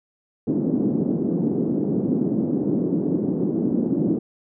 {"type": "band-pass noise", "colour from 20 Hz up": "white", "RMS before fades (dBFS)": -22, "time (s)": [0.47, 4.19], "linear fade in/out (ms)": 10, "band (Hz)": [170, 330], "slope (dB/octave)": 24, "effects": []}